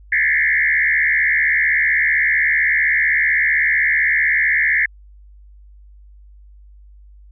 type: tone with frequency modulation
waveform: sine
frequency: 1932 Hz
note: B6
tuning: 39 cents flat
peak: -13 dBFS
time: 0.12-4.86 s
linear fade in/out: 5 ms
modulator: 75.7 Hz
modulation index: 3.3
effects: added 50 Hz sine -41 dBFS peak until 7.31 s